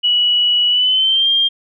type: tone with pitch glide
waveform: sine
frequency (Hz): 2935 to 3201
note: F#7 to G7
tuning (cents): -15 to +36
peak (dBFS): -11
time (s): 0.03-1.49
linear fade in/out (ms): 20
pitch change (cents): +151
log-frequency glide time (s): 0.69-1.29
effects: none